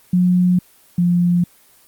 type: tone pair in turn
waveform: sine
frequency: 180 / 175.28 Hz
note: F#3 / F3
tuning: -47 / +7 cents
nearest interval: unison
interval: 46 cents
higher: first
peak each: -11 / -12 dBFS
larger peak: first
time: 0.13-0.59 / 0.98-1.44 s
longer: neither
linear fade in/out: 5 ms
effects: white hiss -51 dBFS RMS until 1.87 s + Opus 24 kbps